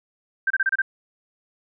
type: tone bursts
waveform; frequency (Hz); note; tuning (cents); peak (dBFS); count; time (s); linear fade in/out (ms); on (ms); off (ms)
sine; 1568; G6; 0; -17; 6; 0.47-0.819; 5; 34; 29
effects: none